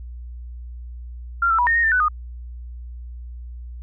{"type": "tone with pitch steps", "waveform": "sine", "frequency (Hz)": [1383, 1330, 975, 1837, 1860, 1788, 1494, 1232], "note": ["F6", "E6", "B5", "A#6", "A#6", "A6", "F#6", "D#6"], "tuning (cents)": [-17, 15, -23, -26, -4, 27, 16, -17], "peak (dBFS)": -15, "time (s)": [1.42, 2.084], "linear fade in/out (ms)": 5, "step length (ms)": 83, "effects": ["added 60 Hz sine -32 dBFS peak until 3.82 s"]}